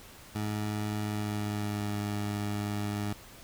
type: tone with pitch glide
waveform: 20% pulse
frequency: 105.5 to 103.33 Hz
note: G#2 to G#2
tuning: +28 to -8 cents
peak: -26 dBFS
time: 0.35-3.13 s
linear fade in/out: 5 ms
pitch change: -36 cents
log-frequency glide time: 0.98-1.96 s
effects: pink hiss -51 dBFS RMS until 3.43 s